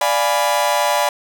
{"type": "chord", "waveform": "40% pulse", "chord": "D diminished seventh", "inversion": "none", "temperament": "equal", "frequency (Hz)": [587.3, 698.5, 830.6, 987.8], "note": ["D5", "F5", "Ab5", "Cb6"], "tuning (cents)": [0, 0, 0, 0], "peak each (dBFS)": [-19, -22, -20, -19], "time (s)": [0.01, 1.09], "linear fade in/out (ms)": 2, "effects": []}